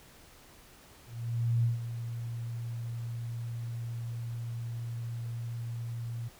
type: tone with ADSR envelope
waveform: sine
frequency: 117.2 Hz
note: A#2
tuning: 10 cents sharp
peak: -23 dBFS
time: 1.06-6.29 s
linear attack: 580 ms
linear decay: 140 ms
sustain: -11 dB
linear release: 16 ms
effects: pink hiss -56 dBFS RMS until 6.39 s